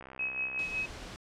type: click train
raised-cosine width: 0.5 ms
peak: -31 dBFS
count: 39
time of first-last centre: 0.01-0.592 s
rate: 65.3 Hz
type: tone with tremolo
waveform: sine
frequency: 2554 Hz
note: D#7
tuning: 45 cents sharp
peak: -29 dBFS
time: 0.19-0.86 s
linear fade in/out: 5 ms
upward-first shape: sine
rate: 5.4 Hz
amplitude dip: 60%
type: noise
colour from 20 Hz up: pink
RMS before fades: -44 dBFS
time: 0.59-1.16 s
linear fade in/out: 0 ms
effects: low-pass 6000 Hz 12 dB/octave

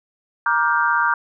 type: chord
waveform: sine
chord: G minor seventh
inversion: first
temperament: just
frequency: 940.8 / 1176 / 1411.2 / 1568 Hz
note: Bb5 / D6 / F6 / G6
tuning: +16 / +2 / +18 / 0 cents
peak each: -21 dBFS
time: 0.46-1.14 s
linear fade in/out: 2 ms
effects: none

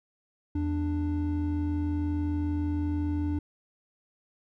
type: tone pair together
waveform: triangle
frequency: 82.75 / 294.9 Hz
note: E2 / D4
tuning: +7 / +7 cents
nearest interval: octave + minor seventh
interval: 2200 cents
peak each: -27 dBFS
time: 0.55-3.39 s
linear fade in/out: 5 ms
effects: none

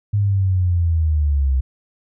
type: linear sweep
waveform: sine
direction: down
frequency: 103.9 to 64.1 Hz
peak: -14 dBFS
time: 0.13-1.61 s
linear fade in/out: 10 ms
effects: none

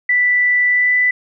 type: tone with pitch glide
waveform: sine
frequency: 1975.5 to 1989.2 Hz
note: B6 to B6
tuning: 0 to +12 cents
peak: -11 dBFS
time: 0.09-1.11 s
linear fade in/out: 5 ms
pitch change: +12 cents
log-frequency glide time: 0.68-0.94 s
effects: none

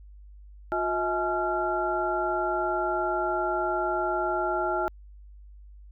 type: tone cluster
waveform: sine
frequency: 357.3 / 640 / 847 / 1376 Hz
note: F4 / D#5 / G#5 / F6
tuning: +40 / +49 / +34 / -26 cents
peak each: -30 dBFS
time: 0.72-4.88 s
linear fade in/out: 0 ms
effects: added 50 Hz sine -45 dBFS peak until 5.91 s

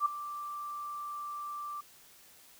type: tone with ADSR envelope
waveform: sine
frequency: 1174.7 Hz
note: D6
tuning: in tune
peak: -22 dBFS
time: 0-1.81 s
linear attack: 57 ms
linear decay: 7 ms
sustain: -15 dB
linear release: 9 ms
effects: white hiss -58 dBFS RMS until 2.59 s

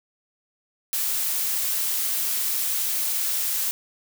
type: noise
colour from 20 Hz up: blue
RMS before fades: -25 dBFS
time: 0.93-3.71 s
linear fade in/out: 0 ms
effects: none

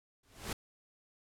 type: noise with exponential growth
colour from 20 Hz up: pink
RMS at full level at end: -34 dBFS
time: 0.23-0.53 s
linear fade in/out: 5 ms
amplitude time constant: 65 ms
effects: low-pass 12000 Hz 12 dB/octave

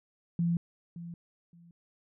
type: tone with echo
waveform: sine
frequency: 170.4 Hz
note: F3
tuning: 42 cents flat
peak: -25 dBFS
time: 0.39-0.57 s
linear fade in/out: 2 ms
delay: 570 ms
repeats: 2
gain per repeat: -14 dB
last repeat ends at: 1.71 s
effects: none

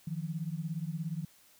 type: beating tone pair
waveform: sine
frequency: 155.56 / 172.56 Hz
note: D#3 / F3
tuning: 0 / -20 cents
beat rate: 17 Hz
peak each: -36 / -37 dBFS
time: 0.07-1.25 s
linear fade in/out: 5 ms
effects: white hiss -62 dBFS RMS until 1.59 s

